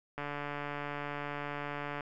click train, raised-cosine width 0.5 ms, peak -23 dBFS, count 266, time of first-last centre 0.18-2.008 s, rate 145 Hz, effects none

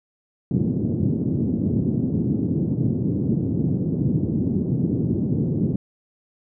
pink band-pass noise, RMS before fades -22 dBFS, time 0.51-5.76 s, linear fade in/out 2 ms, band 110 to 310 Hz, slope 24 dB/octave, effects none

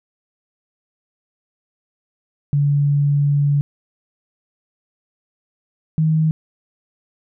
sine tone pair in turn, 143.5 / 157.61 Hz, D3 / D#3, -40 / +23 cents, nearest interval major second, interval 163 cents, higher second, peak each -13 dBFS, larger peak neither, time 2.53-3.61 / 5.98-6.31 s, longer first, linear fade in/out 0 ms, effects none

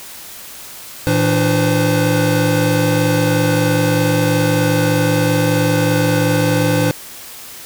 square tone cluster, 113.4 / 163.3 / 295 / 513 Hz, A#2 / E3 / D4 / C5, -47 / -16 / +8 / -34 cents, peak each -19 dBFS, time 1.07-6.91 s, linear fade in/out 0 ms, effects white hiss -34 dBFS RMS until 7.65 s

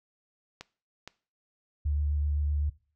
clicks, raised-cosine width 0.2 ms, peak -23 dBFS, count 2, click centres 0.61 / 1.076 s
sine tone with vibrato, 73.42 Hz, D2, in tune, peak -25 dBFS, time 1.85-2.7 s, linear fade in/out 10 ms, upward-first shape sine, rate 7.8 Hz, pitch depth 16 cents each way
effects noise-tail reverb RT60 0.4 s tail -20 dB re dry

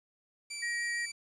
15% pulse tone with vibrato, 2328 Hz, D7, 16 cents flat, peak -31 dBFS, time 0.5-1.12 s, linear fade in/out 10 ms, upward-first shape triangle, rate 6.5 Hz, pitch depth 12 cents each way
sine tone, 1896 Hz, A#6, 29 cents sharp, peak -32 dBFS, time 0.62-1.06 s, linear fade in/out 10 ms
effects resampled to 22050 Hz + 10-bit

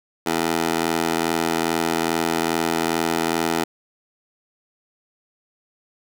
15% pulse tone with high-pass filter, 82.41 Hz, E2, in tune, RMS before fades -22 dBFS, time 0.26-3.64 s, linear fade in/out 5 ms, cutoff 390 Hz, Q 1.1, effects none

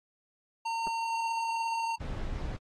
square tone, 913 Hz, A#5, 36 cents flat, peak -31 dBFS, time 0.65-1.96 s, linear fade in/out 10 ms
clicks, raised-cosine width 1 ms, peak -28 dBFS, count 2, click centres 0.87 / 0.875 s
brown noise, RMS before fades -35 dBFS, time 2-2.57 s, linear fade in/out 10 ms
effects low-pass 6000 Hz 12 dB/octave + AAC 32 kbps

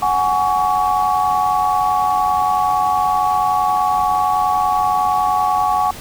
sine chord, F# suspended second, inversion none, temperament equal with one note detuned, 740 / 830.6 / 1126.2 Hz, F#5 / G#5 / C#6, 0 / 0 / +27 cents, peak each -18 dBFS, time 0.02-5.91 s, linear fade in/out 5 ms, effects pink hiss -34 dBFS RMS until 6 s

